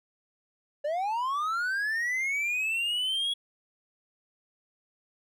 triangle linear sweep, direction up, 566 to 3354 Hz, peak -25 dBFS, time 0.84-3.34 s, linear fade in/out 10 ms, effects none

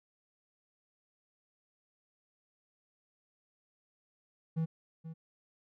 triangle tone with echo, 161.9 Hz, E3, 31 cents flat, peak -27 dBFS, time 4.56-4.66 s, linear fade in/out 20 ms, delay 480 ms, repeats 1, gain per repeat -12 dB, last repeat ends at 5.14 s, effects none

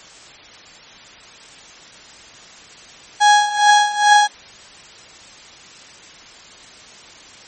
35% pulse tone with tremolo, 830.6 Hz, G#5, in tune, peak -6 dBFS, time 3.2-4.28 s, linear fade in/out 20 ms, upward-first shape sine, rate 2.4 Hz, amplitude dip 80%, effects white hiss -41 dBFS RMS until 7.47 s + MP3 32 kbps

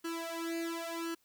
sawtooth tone with flanger, 332.6 Hz, E4, 16 cents sharp, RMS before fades -38 dBFS, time 0.04-1.15 s, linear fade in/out 10 ms, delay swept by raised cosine 0.67 to 2.57 ms, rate 0.94 Hz, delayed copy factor +0.95, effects white hiss -72 dBFS RMS until 1.24 s

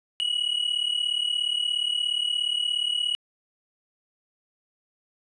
triangle tone pair together, 2900 / 2937 Hz, F#7 / F#7, -35 / -13 cents, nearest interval unison, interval 22 cents, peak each -25 dBFS, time 0.2-3.15 s, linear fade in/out 0 ms, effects resampled to 22050 Hz

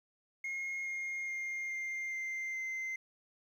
sine tone with pitch steps, 2149 / 2134 / 2119 / 2105 / 2090 / 2076 Hz, C7 / C7 / C7 / C7 / C7 / C7, +46 / +34 / +21 / +10 / -2 / -14 cents, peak -33 dBFS, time 0.44-2.96 s, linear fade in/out 5 ms, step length 420 ms, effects tanh soft clip ceiling -35 dBFS + 11-bit

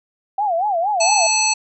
sine tone with vibrato, 750 Hz, F#5, 23 cents sharp, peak -16 dBFS, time 0.38-1.27 s, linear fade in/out 5 ms, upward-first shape sine, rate 4.3 Hz, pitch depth 220 cents each way
harmonic tone, 868 Hz, A5, 24 cents flat, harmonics 1 / 3 / 5 / 7 / 9, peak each -21 / -21 / -21 / -21 / -21 dBFS, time 1-1.54 s, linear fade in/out 10 ms
effects none

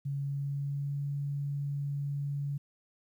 sine tone with pitch glide, 140 to 142.12 Hz, C#3 to C#3, +18 to +44 cents, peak -31 dBFS, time 0.05-2.58 s, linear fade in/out 10 ms, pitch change +26 cents, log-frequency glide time 0.21-1.01 s, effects 11-bit

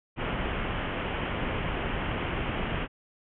pink low-pass noise, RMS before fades -31 dBFS, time 0.16-2.88 s, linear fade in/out 50 ms, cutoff 3200 Hz, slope 96 dB/octave, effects none

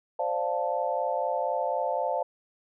sine chord, D minor seventh, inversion third, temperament equal, 523.3 / 587.3 / 698.5 / 880 Hz, C5 / D5 / F5 / A5, 0 / 0 / 0 / 0 cents, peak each -31 dBFS, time 0.19-2.23 s, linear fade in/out 5 ms, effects none

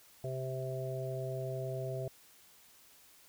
harmonic tone, 130.81 Hz, C3, in tune, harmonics 1 / 3 / 4 / 5, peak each -38 / -42 / -45 / -41 dBFS, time 0.24-2.08 s, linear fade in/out 2 ms, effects white hiss -61 dBFS RMS until 3.28 s

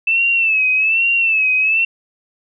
sine tone with vibrato, 2637 Hz, E7, in tune, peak -12 dBFS, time 0.07-1.85 s, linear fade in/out 5 ms, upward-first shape sine, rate 1.2 Hz, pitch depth 81 cents each way, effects none

